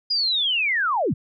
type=linear sweep; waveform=sine; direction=down; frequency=4959 to 85.2 Hz; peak=-19 dBFS; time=0.1-1.14 s; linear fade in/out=10 ms; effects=none